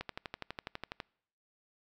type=click train; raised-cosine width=0.3 ms; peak=-22 dBFS; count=13; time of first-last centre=0.01-1.002 s; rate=12.1 Hz; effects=noise-tail reverb RT60 0.7 s tail -26 dB re dry